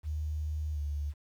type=tone with pitch glide; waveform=sine; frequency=76.4 to 72.99 Hz; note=D#2 to D2; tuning=-31 to -10 cents; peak=-31 dBFS; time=0.03-1.14 s; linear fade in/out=50 ms; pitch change=-79 cents; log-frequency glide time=0.73-0.79 s; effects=10-bit